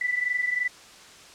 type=tone pair together; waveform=sine; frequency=1975.5 / 1998.5 Hz; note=B6 / B6; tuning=0 / +20 cents; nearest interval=unison; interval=20 cents; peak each=-25 / -29 dBFS; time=0.01-0.68 s; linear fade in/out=5 ms; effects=white hiss -48 dBFS RMS until 1.34 s + low-pass 7000 Hz 12 dB/octave